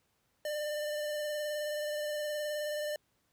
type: tone with vibrato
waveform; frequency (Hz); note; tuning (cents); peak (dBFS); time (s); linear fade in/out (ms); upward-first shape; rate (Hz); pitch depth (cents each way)
square; 598; D5; +31; -34; 0.45-2.96; 2; sine; 19; 19
effects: pink hiss -75 dBFS RMS until 3.32 s + high-pass 60 Hz 12 dB/octave

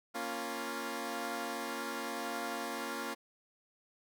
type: chord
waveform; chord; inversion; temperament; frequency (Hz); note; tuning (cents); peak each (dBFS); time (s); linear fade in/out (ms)
10% pulse; Bb minor; none; equal; 233.1 / 277.2 / 349.2; Bb3 / Db4 / F4; 0 / 0 / 0; -33; 0.14-3.15; 20
effects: none

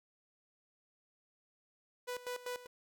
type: tone with tremolo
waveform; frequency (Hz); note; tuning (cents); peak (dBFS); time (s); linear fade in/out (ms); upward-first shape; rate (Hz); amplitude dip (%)
sawtooth; 493.9; B4; 0; -34; 2.07-2.67; 20; square; 5.1; 80
effects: none

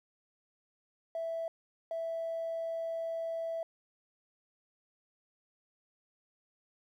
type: tone bursts at uneven times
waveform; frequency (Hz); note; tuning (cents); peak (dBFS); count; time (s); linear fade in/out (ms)
triangle; 659.3; E5; 0; -30; 2; 1.15-1.48 / 1.91-3.63; 2
effects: tanh soft clip ceiling -31 dBFS + 12-bit

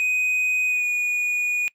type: tone with pitch glide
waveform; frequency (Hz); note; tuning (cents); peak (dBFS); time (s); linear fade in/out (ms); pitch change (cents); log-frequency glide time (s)
triangle; 2500 to 2457; D#7 to D#7; +8 to -22; -18; 0-1.68; 0; -30; 0.67-0.86
effects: noise-tail reverb RT60 0.1 s tail -22 dB re dry

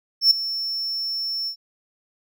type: tone with ADSR envelope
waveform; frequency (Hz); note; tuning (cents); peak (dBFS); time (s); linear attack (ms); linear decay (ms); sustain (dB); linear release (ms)
triangle; 5400; E8; +41; -8; 0.21-1.56; 100; 4; -15; 86
effects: none

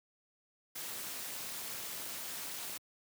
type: noise with amplitude modulation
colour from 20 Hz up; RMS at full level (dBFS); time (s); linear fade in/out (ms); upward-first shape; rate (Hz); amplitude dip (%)
white; -39; 0.75-2.78; 10; sine; 238; 70
effects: high-pass 100 Hz 12 dB/octave

